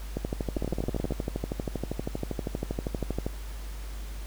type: two click trains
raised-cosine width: 2 ms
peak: -16 / -17 dBFS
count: 40 / 11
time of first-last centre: 0.17-3.265 / 0.57-1.108 s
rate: 12.6 / 18.6 Hz
effects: added 50 Hz sine -35 dBFS peak until 4.26 s + pink hiss -48 dBFS RMS until 4.26 s